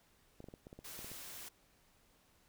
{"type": "clicks", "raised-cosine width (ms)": 2, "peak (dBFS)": -37, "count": 10, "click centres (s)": [0.404, 0.442, 0.486, 0.539, 0.669, 0.729, 0.79, 0.991, 1.045, 1.116]}
{"type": "noise", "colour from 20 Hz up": "white", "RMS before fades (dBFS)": -49, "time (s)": [0.84, 1.49], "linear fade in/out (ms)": 10}
{"effects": ["pink hiss -70 dBFS RMS until 2.48 s"]}